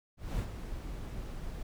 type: noise with ADSR envelope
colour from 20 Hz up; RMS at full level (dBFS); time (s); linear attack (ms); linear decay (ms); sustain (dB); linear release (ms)
brown; -32; 0.17-1.63; 220; 70; -8; 6
effects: none